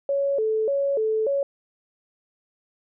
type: tone with vibrato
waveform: sine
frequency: 493.9 Hz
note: B4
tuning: in tune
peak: -20 dBFS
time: 0.09-1.43 s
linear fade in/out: 2 ms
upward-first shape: square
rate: 1.7 Hz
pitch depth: 210 cents each way
effects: none